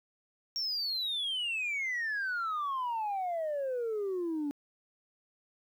sine exponential sweep, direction down, 5588 to 281.2 Hz, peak -29 dBFS, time 0.56-4.51 s, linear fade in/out 0 ms, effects tanh soft clip ceiling -29 dBFS + 11-bit

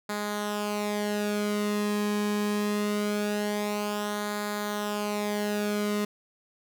sawtooth tone with flanger, 207.7 Hz, G#3, in tune, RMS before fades -29 dBFS, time 0.09-6.05 s, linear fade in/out 5 ms, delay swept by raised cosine 0.35 to 1.45 ms, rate 0.23 Hz, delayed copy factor -0.6, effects none

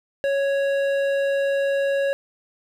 triangle tone with hard clipping, 554.4 Hz, C#5, in tune, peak -21 dBFS, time 0.24-2.13 s, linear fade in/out 0 ms, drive 14 dB, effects none

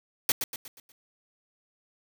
white noise with echo, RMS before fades -23 dBFS, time 0.29-0.32 s, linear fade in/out 2 ms, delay 120 ms, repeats 5, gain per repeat -7 dB, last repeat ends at 0.92 s, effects none

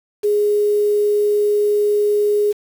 sine tone with quantisation, 415.3 Hz, G#4, in tune, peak -13 dBFS, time 0.23-2.53 s, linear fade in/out 20 ms, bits 6, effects none

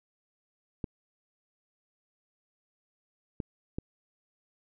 clicks, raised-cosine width 3 ms, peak -20 dBFS, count 3, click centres 0.842 / 3.402 / 3.785 s, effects none

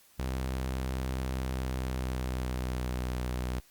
sawtooth tone with pitch glide, 64.8 to 62.3 Hz, C2 to B1, -16 to +16 cents, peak -27 dBFS, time 0.19-3.6 s, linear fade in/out 5 ms, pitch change -68 cents, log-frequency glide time 1.4-3.07 s, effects white hiss -61 dBFS RMS until 3.7 s + Opus 48 kbps

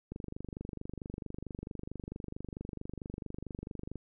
click train, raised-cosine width 3 ms, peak -27 dBFS, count 95, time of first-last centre 0.12-3.957 s, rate 24.5 Hz, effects none

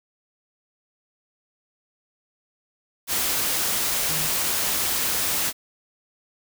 sine tone in noise, 155.56 Hz, D#3, in tune, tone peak -33 dBFS, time 4.08-4.31 s, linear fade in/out 50 ms, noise white, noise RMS -24 dBFS, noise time 3.07-5.53 s, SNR -12 dB, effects none

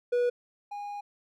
triangle tone pair in turn, 486.8 / 818.7 Hz, B4 / G#5, -25 / -25 cents, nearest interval major sixth, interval 900 cents, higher second, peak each -21 / -33 dBFS, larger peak first, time 0.12-0.3 / 0.71-1.01 s, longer second, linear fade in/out 10 ms, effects none

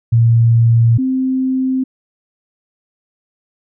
sine tone pair in turn, 115.9 / 260.7 Hz, A#2 / C4, -10 / -6 cents, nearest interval octave + major second, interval 1404 cents, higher second, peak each -7 / -13 dBFS, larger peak first, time 0.12-0.98 / 0.98-1.84 s, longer neither, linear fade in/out 10 ms, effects none

